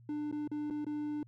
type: tone with dropouts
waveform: triangle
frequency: 297.6 Hz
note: D4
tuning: 23 cents sharp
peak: -32 dBFS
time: 0.09-1.23 s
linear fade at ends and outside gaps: 2 ms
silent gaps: 0.314-0.325 / 0.476-0.515 / 0.701-0.707 / 0.846-0.866 s
effects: added 118 Hz sine -55 dBFS peak until 1.27 s